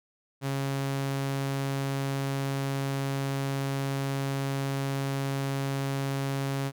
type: tone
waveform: sawtooth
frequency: 137.2 Hz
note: C#3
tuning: 17 cents flat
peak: -24 dBFS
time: 0.41-6.72 s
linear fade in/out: 50 ms
effects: none